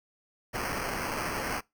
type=noise with sample-and-hold; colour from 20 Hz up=white; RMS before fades=-33 dBFS; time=0.53-1.61 s; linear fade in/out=20 ms; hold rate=3675 Hz; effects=noise-tail reverb RT60 0.2 s tail -23 dB re dry